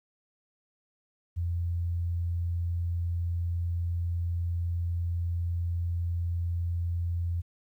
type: tone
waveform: sine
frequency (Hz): 85.9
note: F2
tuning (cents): -28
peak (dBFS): -27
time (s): 1.36-7.42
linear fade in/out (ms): 20
effects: 11-bit